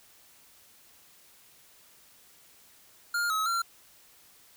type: tone with pitch steps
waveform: square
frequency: 1409 / 1282 / 1370 Hz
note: F6 / E6 / F6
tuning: +15 / -49 / -34 cents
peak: -27 dBFS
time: 3.14-3.62 s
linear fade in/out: 5 ms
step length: 160 ms
effects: white hiss -58 dBFS RMS until 4.56 s

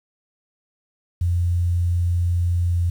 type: tone with pitch glide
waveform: sine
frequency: 87.31 to 86.71 Hz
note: F2 to F2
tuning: 0 to -12 cents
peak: -17 dBFS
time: 1.21-2.9 s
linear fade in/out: 5 ms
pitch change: -12 cents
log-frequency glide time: 2.68-2.76 s
effects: 8-bit

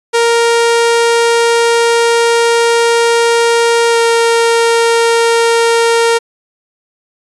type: tone with pitch glide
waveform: sawtooth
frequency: 466.2 to 463 Hz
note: A#4 to A#4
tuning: 0 to -12 cents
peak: -4 dBFS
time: 0.13-6.19 s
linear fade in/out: 20 ms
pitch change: -12 cents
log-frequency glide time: 3.9-3.97 s
effects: resampled to 24000 Hz

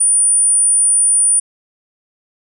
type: tone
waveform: sine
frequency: 9397 Hz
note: D9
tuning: in tune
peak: -9 dBFS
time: 0-1.4 s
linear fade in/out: 10 ms
effects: none

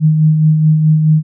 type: tone with tremolo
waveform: sine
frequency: 155.56 Hz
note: D#3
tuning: in tune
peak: -5 dBFS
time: 0-1.23 s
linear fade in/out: 50 ms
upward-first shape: sine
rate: 4.7 Hz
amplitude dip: 40%
effects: none

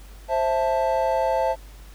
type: chord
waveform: triangle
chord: A minor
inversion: first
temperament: just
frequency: 528 / 660 / 880 Hz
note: C5 / E5 / A5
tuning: +16 / +2 / 0 cents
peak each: -22 / -22 / -22 dBFS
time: 0.28-1.56 s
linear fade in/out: 50 ms
effects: added 49 Hz sine -41 dBFS peak until 1.94 s + pink hiss -51 dBFS RMS until 1.94 s

